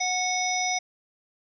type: harmonic tone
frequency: 734 Hz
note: F#5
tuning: 14 cents flat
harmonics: 1 / 3 / 5 / 7 / 8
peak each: -28 / -29 / -36 / -33 / -30 dBFS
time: 0-0.79 s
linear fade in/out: 10 ms
effects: none